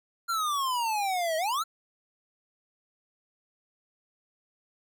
square exponential two-way sweep, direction down then up, 1396.9 to 625 to 1396.9 Hz, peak -27 dBFS, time 0.28-1.64 s, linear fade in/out 20 ms, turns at 1.37 s, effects none

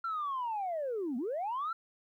sine linear two-way sweep, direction down then up, 1375 to 224.4 to 1375 Hz, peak -31 dBFS, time 0.04-1.73 s, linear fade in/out 5 ms, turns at 1.17 s, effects tanh soft clip ceiling -29 dBFS + 12-bit

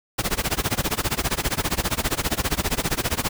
pink noise with tremolo, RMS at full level -21 dBFS, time 0.18-3.29 s, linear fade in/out 10 ms, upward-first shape sine, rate 15 Hz, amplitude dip 95%, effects none

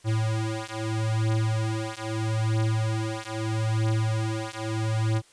square beating tone pair, 110 / 110.78 Hz, A2 / A2, 0 / +12 cents, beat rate 0.78 Hz, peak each -28 dBFS, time 0.04-5.22 s, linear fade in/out 50 ms, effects white hiss -57 dBFS RMS until 5.32 s + resampled to 22050 Hz

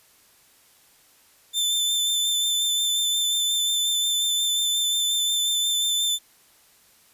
sawtooth tone with vibrato, 3545 Hz, A7, 12 cents sharp, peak -18 dBFS, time 1.53-6.19 s, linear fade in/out 50 ms, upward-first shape sine, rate 5.6 Hz, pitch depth 18 cents each way, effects white hiss -57 dBFS RMS until 7.13 s + resampled to 32000 Hz

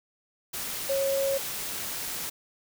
sine tone in noise, 547 Hz, C#5, 23 cents flat, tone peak -24 dBFS, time 0.89-1.38 s, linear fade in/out 10 ms, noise white, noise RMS -34 dBFS, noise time 0.53-2.3 s, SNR +7 dB, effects none

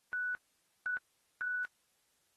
sine tone bursts at uneven times, 1482 Hz, F#6, 2 cents sharp, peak -33 dBFS, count 3, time 0.13-0.35 / 0.86-0.97 / 1.41-1.65 s, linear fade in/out 0 ms, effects white hiss -75 dBFS RMS until 2.36 s + AAC 32 kbps

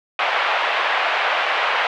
pink band-pass noise, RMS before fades -20 dBFS, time 0.19-1.87 s, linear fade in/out 2 ms, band 660 to 3000 Hz, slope 24 dB/octave, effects none

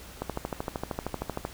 click train, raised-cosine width 1 ms, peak -16 dBFS, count 17, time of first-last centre 0.22-1.451 s, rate 13 Hz, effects added 60 Hz sine -49 dBFS peak until 1.53 s + pink hiss -47 dBFS RMS until 1.53 s

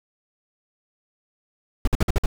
brown noise bursts, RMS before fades -17 dBFS, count 6, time 1.85-2.26 s, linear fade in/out 2 ms, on 25 ms, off 52 ms, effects none

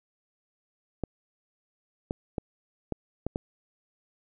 clicks, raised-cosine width 2 ms, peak -16 dBFS, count 6, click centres 1.037 / 2.109 / 2.382 / 2.923 / 3.266 / 3.359 s, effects none

